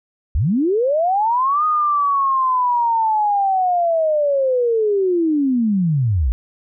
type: linear two-way sweep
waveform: sine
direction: up then down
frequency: 51.91 to 1244.5 to 51.91 Hz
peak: -14 dBFS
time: 0.35-6.32 s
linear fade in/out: 0 ms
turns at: 1.65 s
effects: none